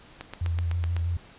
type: click train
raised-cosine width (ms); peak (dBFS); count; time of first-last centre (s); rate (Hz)
0.3; -20; 7; 0.21-0.966; 7.94
type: tone with vibrato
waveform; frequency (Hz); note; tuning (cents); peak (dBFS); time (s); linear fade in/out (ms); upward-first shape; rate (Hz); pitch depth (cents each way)
sine; 85.1; F2; -44; -24; 0.41-1.17; 5; square; 6.2; 28
effects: pink hiss -51 dBFS RMS until 1.38 s + resampled to 8000 Hz